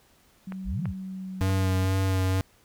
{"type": "tone with pitch glide", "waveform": "sine", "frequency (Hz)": [189.3, 185.83], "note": ["F#3", "F#3"], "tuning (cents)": [40, 8], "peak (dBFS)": -33, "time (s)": [0.47, 1.85], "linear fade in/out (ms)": 5, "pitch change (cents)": -32, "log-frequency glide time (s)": [1.01, 1.69]}
{"type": "clicks", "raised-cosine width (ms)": 0.5, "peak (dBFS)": -24, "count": 4, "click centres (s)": [0.522, 0.856, 1.414, 1.497]}
{"type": "exponential two-way sweep", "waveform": "sine", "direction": "up then down", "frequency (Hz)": [38.89, 196, 53.2], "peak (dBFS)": -27, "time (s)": [0.64, 0.94], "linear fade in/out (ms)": 50, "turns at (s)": 0.83}
{"type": "tone with vibrato", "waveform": "square", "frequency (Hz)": 94.7, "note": "F#2", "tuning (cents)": 41, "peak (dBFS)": -23, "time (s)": [1.41, 2.41], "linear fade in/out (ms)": 0, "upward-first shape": "sine", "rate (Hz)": 2.1, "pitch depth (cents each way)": 19}
{"effects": ["pink hiss -61 dBFS RMS until 2.64 s"]}